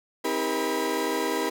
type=tone cluster; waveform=35% pulse; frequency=263.8 / 318.6 / 400.7 / 475.5 / 988 Hz; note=C4 / D#4 / G4 / A#4 / B5; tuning=+14 / +41 / +38 / +34 / 0 cents; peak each=-33 / -29 / -29 / -29 / -30 dBFS; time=0.24-1.5 s; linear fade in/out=10 ms; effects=9-bit